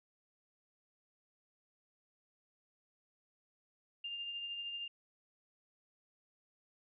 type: tone with tremolo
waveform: sine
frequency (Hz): 2802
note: F7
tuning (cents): +5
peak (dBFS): -38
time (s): 4.04-4.88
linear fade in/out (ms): 5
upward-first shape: triangle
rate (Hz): 13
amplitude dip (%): 40
effects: none